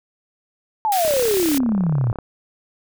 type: exponential sweep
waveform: sine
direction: down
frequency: 900 to 110.8 Hz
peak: -16 dBFS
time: 0.85-2.12 s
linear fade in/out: 0 ms
type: high-pass noise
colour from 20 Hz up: white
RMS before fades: -26 dBFS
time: 0.92-1.58 s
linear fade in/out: 0 ms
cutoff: 1300 Hz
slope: 48 dB/octave
type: click train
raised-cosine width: 1 ms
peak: -17 dBFS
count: 40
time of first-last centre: 1.05-2.187 s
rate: 34.3 Hz
effects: none